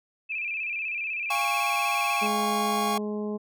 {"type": "tone with vibrato", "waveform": "sine", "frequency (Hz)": 2489, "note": "D#7", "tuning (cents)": 0, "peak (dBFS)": -28, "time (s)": [0.29, 2.28], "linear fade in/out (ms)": 20, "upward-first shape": "square", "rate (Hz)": 16, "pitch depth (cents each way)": 72}
{"type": "chord", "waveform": "45% pulse", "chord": "Db major", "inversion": "first", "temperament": "equal with one note detuned", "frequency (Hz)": [698.5, 816.8, 1108.7], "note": ["F5", "Ab5", "Db6"], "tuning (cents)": [0, -29, 0], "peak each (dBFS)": [-33, -29, -28], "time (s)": [1.3, 2.98], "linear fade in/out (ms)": 5}
{"type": "harmonic tone", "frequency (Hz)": 210, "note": "G#3", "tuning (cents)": 19, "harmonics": [1, 2, 3, 4, 5], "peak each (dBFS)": [-30, -32, -41, -46, -46], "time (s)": [2.21, 3.38], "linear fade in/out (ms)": 20}
{"effects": []}